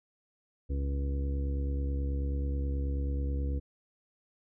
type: harmonic tone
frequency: 69.3 Hz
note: C#2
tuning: in tune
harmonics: 1 / 2 / 3 / 4 / 5 / 6 / 7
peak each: -29 / -41 / -50 / -41 / -49 / -55 / -45 dBFS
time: 0.69-3.6 s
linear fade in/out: 20 ms
effects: none